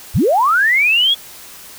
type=linear sweep; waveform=sine; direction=up; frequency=44.95 to 3399 Hz; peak=-10 dBFS; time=0.14-1.15 s; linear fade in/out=20 ms; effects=white hiss -37 dBFS RMS until 1.78 s

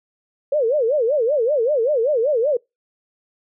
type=tone with vibrato; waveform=sine; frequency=521 Hz; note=C5; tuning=7 cents flat; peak=-15 dBFS; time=0.52-2.57 s; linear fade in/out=5 ms; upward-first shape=sine; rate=5.2 Hz; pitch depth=280 cents each way; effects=noise-tail reverb RT60 0.2 s tail -26 dB re dry

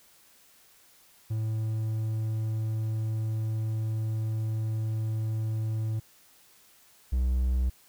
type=tone pair in turn; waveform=triangle; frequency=110 / 63.09 Hz; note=A2 / B1; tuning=0 / +38 cents; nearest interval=minor seventh; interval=962 cents; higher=first; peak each=-25 / -21 dBFS; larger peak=second; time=1.3-6 / 7.12-7.7 s; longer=first; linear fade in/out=10 ms; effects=white hiss -59 dBFS RMS until 7.88 s

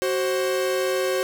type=tone pair together; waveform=45% pulse; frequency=374.8 / 530 Hz; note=F#4 / C5; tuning=+22 / +22 cents; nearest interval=tritone; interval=600 cents; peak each=-24 dBFS; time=0.02-1.23 s; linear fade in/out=0 ms; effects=8-bit

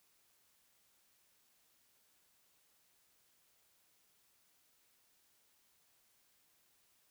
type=silence; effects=white hiss -73 dBFS RMS until 7.1 s

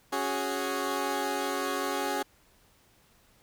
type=chord; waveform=15% pulse; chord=C# suspended fourth; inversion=none; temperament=equal; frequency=277.2 / 370 / 415.3 Hz; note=C#4 / F#4 / G#4; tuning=0 / 0 / 0 cents; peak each=-27 dBFS; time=0.12-2.23 s; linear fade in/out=10 ms; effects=pink hiss -63 dBFS RMS until 3.42 s

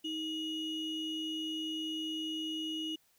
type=ring-modulated tone; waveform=triangle; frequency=1605 Hz; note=G6; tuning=40 cents sharp; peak=-30 dBFS; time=0.04-2.96 s; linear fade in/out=10 ms; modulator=1290 Hz; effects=white hiss -70 dBFS RMS until 3.18 s

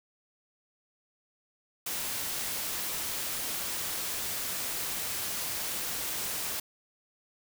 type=noise; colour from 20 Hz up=white; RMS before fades=-34 dBFS; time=1.86-6.6 s; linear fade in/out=5 ms; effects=none

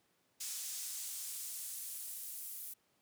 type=noise with high-pass filter sweep; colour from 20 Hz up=brown; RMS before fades=-44 dBFS; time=0.4-2.74 s; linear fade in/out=10 ms; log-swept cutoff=6600 to 12000 Hz; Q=1.1; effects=pink hiss -75 dBFS RMS until 3.01 s + high-pass 150 Hz 12 dB/octave

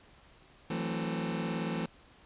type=chord; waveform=sawtooth; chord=F# half-diminished seventh; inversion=third; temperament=just; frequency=166.5 / 185 / 222 / 266.4 Hz; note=E3 / F#3 / A3 / C4; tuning=+18 / 0 / +16 / +31 cents; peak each=-31 / -36 / -32 / -37 dBFS; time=0.7-1.86 s; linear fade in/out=5 ms; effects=pink hiss -59 dBFS RMS until 2.25 s + resampled to 8000 Hz

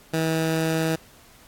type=tone; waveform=15% pulse; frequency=161.1 Hz; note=E3; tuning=39 cents flat; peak=-15 dBFS; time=0.13-0.96 s; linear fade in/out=10 ms; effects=pink hiss -52 dBFS RMS until 1.47 s + AAC 64 kbps

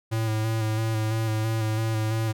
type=tone with vibrato; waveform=square; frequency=110.5 Hz; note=A2; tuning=8 cents sharp; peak=-24 dBFS; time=0.11-2.33 s; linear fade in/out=20 ms; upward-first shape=square; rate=3 Hz; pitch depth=23 cents each way; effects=none

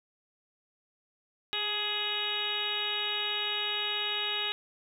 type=harmonic tone with a mistuned harmonic; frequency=418.5 Hz; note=G#4; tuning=13 cents sharp; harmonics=1 / 2 / 3 / 4 / 5 / 6 / 7 / 8 / 9; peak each=-43 / -42 / -43 / -41 / -42 / -38 / -34 / -40 / -34 dBFS; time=1.53-4.52 s; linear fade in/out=0 ms; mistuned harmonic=1; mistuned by=-30 cents; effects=10-bit

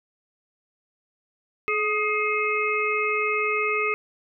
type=harmonic tone with a mistuned harmonic; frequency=425.9 Hz; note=G#4; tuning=44 cents sharp; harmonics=1 / 3 / 5 / 6; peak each=-27 / -27 / -27 / -27 dBFS; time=1.68-3.94 s; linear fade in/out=0 ms; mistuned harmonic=3; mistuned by=-43 cents; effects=none

